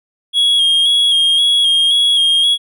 triangle tone with vibrato, 3286 Hz, G#7, 19 cents flat, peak -8 dBFS, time 0.33-2.58 s, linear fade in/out 50 ms, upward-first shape square, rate 1.9 Hz, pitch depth 28 cents each way, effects none

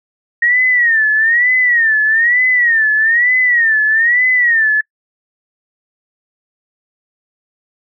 sine tone with vibrato, 1864.7 Hz, A#6, in tune, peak -9 dBFS, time 0.42-4.81 s, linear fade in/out 5 ms, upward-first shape sine, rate 1.1 Hz, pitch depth 140 cents each way, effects noise-tail reverb RT60 0.1 s tail -26 dB re dry

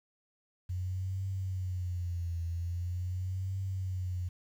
sine tone with vibrato, 90 Hz, F#2, 47 cents flat, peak -32 dBFS, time 0.69-4.29 s, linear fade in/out 10 ms, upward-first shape triangle, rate 0.43 Hz, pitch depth 120 cents each way, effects 10-bit

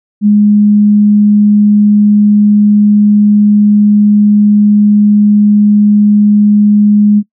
sine tone, 207.7 Hz, G#3, in tune, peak -3 dBFS, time 0.21-7.23 s, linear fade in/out 50 ms, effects noise-tail reverb RT60 0.1 s tail -22 dB re dry

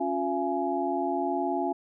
sine tone cluster, 277.3 / 356.5 / 680 / 838 Hz, C#4 / F4 / F5 / G#5, +1 / +36 / -46 / +15 cents, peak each -31 dBFS, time 0-1.73 s, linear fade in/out 10 ms, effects none

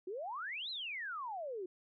sine exponential two-way sweep, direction up then down, 349.2 to 4186 to 349.2 Hz, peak -39 dBFS, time 0.07-1.66 s, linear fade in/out 5 ms, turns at 0.7 s, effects none

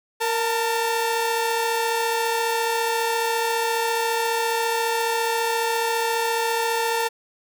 sawtooth tone pair together, 463.3 / 892 Hz, A#4 / A5, -11 / +23 cents, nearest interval major seventh, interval 1134 cents, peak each -20 dBFS, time 0.2-7.09 s, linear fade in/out 20 ms, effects none

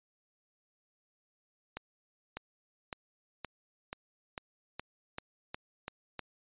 accelerating click train, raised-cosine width 0.3 ms, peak -22 dBFS, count 11, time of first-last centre 1.77-6.193 s, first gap 600 ms, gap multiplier 0.93, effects resampled to 8000 Hz

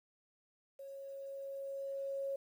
sine tone with level ramp, 549 Hz, C#5, 17 cents flat, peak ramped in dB -46 to -35 dBFS, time 0.79-2.36 s, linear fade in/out 5 ms, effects 11-bit

